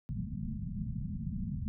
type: low-pass noise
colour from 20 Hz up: white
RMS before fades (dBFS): -37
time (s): 0.09-1.68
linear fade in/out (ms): 0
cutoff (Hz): 230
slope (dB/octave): 96
effects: none